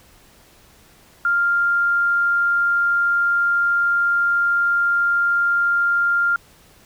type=tone; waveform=sine; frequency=1396.9 Hz; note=F6; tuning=in tune; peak=-15 dBFS; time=1.25-6.36 s; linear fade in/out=2 ms; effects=pink hiss -51 dBFS RMS until 6.85 s